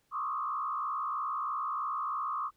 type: tone with frequency modulation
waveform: sine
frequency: 1168 Hz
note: D6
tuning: 10 cents flat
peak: -31 dBFS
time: 0.11-2.51 s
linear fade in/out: 50 ms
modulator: 63.1 Hz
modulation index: 1.7
effects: pink hiss -73 dBFS RMS until 2.56 s